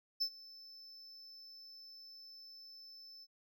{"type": "tone with ADSR envelope", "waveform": "triangle", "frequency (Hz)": 5274, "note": "E8", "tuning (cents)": 0, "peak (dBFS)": -29, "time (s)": [0.2, 3.27], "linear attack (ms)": 18, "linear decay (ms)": 73, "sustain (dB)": -22, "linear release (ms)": 42, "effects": []}